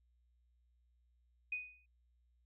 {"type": "tone with exponential decay", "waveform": "sine", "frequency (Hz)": 2489, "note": "D#7", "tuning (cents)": 0, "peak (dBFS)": -34, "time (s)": [1.52, 1.86], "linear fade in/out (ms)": 5, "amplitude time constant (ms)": 72, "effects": ["added 60 Hz sine -70 dBFS peak until 2.45 s"]}